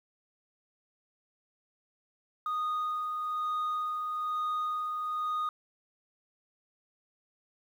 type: tone with tremolo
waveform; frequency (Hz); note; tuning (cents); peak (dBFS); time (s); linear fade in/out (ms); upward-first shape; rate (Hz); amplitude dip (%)
sine; 1237; D#6; -10; -26; 2.46-5.49; 2; sine; 1.1; 40
effects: tanh soft clip ceiling -28 dBFS + 10-bit